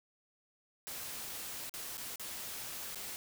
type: noise with dropouts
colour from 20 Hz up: white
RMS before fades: -43 dBFS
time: 0.87-3.16 s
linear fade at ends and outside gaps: 0 ms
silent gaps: 1.695-1.739 / 1.971-1.979 / 2.158-2.196 / 2.947-2.957 s
effects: none